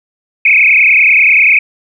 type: tone with frequency modulation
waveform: sine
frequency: 2363 Hz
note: D7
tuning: 10 cents sharp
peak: -4 dBFS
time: 0.45-1.59 s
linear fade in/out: 5 ms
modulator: 30.2 Hz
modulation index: 6.9
effects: none